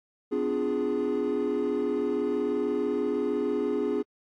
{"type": "chord", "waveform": "triangle", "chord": "B diminished seventh", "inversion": "none", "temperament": "equal with one note detuned", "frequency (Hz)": [253.4, 293.7, 349.2, 415.3], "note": ["B3", "D4", "F4", "Ab4"], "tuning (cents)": [45, 0, 0, 0], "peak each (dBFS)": [-29, -29, -30, -25], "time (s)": [0.31, 4.03], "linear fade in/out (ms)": 20, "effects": ["tanh soft clip ceiling -18 dBFS", "AAC 48 kbps"]}